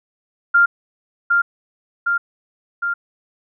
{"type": "tone with echo", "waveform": "sine", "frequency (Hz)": 1396.9, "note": "F6", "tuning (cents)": 0, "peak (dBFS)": -9, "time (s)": [0.54, 0.66], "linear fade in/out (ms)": 10, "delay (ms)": 760, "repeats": 3, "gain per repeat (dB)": -3, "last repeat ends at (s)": 2.94, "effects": []}